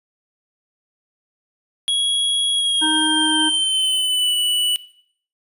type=tone with pitch glide; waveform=square; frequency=3322 to 2960 Hz; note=G#7 to F#7; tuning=0 to 0 cents; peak=-17 dBFS; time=1.88-4.76 s; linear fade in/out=0 ms; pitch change=-200 cents; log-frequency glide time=2.53-4.35 s
type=harmonic tone; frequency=311.1 Hz; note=D#4; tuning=in tune; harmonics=1 / 3 / 5; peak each=-22 / -24 / -25 dBFS; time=2.81-3.5 s; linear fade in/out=20 ms
effects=noise-tail reverb RT60 0.6 s tail -17 dB re dry + resampled to 32000 Hz